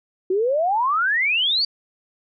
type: exponential sweep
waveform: sine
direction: up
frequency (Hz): 359.8 to 4700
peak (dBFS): -17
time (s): 0.3-1.65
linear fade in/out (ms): 5
effects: none